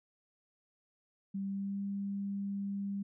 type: tone with pitch glide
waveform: sine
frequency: 196 to 199.08 Hz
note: G3 to G3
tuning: 0 to +27 cents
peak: -34 dBFS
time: 1.34-3.03 s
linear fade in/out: 10 ms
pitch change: +27 cents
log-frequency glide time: 1.45-1.81 s
effects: none